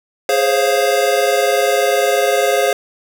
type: chord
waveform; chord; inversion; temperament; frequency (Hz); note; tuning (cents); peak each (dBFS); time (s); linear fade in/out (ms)
square; Db major seventh; second; equal with one note detuned; 415.3 / 523.3 / 543.3 / 698.5; Ab4 / C5 / Db5 / F5; 0 / 0 / -35 / 0; -19; 0.29-2.73; 2
effects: none